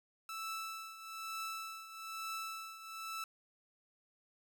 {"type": "tone with tremolo", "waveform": "sawtooth", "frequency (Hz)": 1318.5, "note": "E6", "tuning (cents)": 0, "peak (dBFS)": -35, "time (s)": [0.29, 3.24], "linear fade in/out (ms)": 2, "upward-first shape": "triangle", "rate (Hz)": 1.1, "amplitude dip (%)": 75, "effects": []}